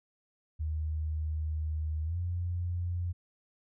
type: tone with pitch glide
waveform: sine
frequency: 77.78 to 87.81 Hz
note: D#2 to F2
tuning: 0 to +10 cents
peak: -30 dBFS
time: 0.59-3.13 s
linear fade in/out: 20 ms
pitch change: +210 cents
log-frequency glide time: 2.04-2.17 s
effects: none